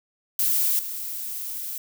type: noise with level steps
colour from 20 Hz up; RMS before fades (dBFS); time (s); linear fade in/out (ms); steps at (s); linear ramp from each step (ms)
violet; -22 / -32; 0.39-1.78; 2; 0.79; 2
effects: none